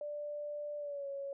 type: tone with pitch glide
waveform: sine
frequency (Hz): 589 to 555.9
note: D5 to C#5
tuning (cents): +5 to +5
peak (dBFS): -38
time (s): 0.01-1.33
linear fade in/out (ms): 2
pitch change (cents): -100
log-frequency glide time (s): 0.78-1.07
effects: none